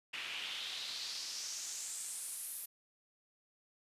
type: noise with band-pass filter sweep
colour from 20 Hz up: pink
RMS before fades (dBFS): -43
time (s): 0.13-2.66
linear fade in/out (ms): 10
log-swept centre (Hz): 2500 to 12000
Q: 3.1
effects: resampled to 32000 Hz